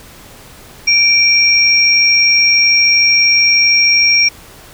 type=tone pair together; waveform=sine; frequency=2349 / 5587 Hz; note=D7 / F8; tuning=0 / 0 cents; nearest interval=octave + minor third; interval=1500 cents; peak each=-10 dBFS; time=0.87-4.29 s; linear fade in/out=10 ms; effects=pink hiss -38 dBFS RMS until 4.73 s